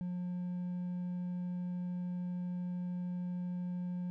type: tone with hard clipping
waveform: triangle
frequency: 178.7 Hz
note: F3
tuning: 40 cents sharp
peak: -36 dBFS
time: 0.01-4.1 s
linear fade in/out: 0 ms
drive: 5 dB
effects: none